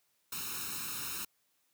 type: noise with comb filter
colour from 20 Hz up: white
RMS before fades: -39 dBFS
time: 0.32-1.25 s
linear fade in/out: 5 ms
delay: 0.75 ms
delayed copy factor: +0.85
effects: white hiss -75 dBFS RMS until 1.73 s + high-pass 80 Hz 12 dB/octave